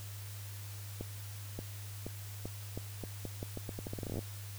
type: accelerating click train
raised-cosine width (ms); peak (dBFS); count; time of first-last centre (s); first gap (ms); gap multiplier
2; -26; 23; 1.01-4.191; 580; 0.82
effects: added 101 Hz sine -43 dBFS peak until 4.58 s + white hiss -51 dBFS RMS until 4.58 s